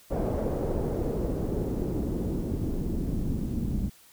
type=noise with low-pass filter sweep; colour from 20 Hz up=pink; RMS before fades=-29 dBFS; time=0.1-3.9 s; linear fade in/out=20 ms; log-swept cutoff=580 to 210 Hz; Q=1.7; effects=white hiss -56 dBFS RMS until 4.12 s